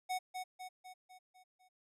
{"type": "tone with echo", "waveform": "square", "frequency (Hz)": 740, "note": "F#5", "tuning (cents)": 0, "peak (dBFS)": -35, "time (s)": [0.09, 0.19], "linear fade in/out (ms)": 20, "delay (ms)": 250, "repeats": 6, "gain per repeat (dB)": -5, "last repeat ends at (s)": 1.69, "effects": ["resampled to 32000 Hz"]}